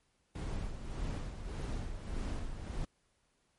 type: noise with tremolo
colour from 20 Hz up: brown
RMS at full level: -36 dBFS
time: 0.35-2.85 s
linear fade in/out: 5 ms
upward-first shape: sine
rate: 1.7 Hz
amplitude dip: 55%
effects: pink hiss -75 dBFS RMS until 3.58 s + MP3 48 kbps